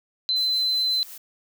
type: tone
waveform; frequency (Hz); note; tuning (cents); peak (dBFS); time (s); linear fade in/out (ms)
sine; 4054; B7; +45; -20; 0.29-1.03; 0
type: noise with tremolo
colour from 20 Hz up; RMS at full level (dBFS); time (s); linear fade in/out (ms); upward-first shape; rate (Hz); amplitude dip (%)
blue; -40; 0.36-1.18; 5; sine; 5.5; 40
effects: none